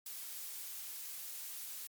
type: noise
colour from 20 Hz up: blue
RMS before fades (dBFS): -45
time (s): 0.06-1.87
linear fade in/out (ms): 2
effects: MP3 96 kbps